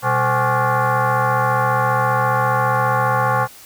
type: tone with frequency modulation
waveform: sine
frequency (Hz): 123.6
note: B2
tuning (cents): +2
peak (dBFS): -14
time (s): 0.02-3.48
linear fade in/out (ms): 50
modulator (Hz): 322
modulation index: 4.1
effects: white hiss -42 dBFS RMS until 3.65 s